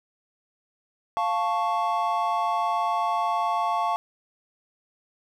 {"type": "chord", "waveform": "triangle", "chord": "F augmented", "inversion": "none", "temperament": "equal", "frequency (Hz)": [698.5, 880, 1108.7], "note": ["F5", "A5", "C#6"], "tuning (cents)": [0, 0, 0], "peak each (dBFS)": [-25, -25, -25], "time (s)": [1.17, 3.96], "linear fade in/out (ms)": 0, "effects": []}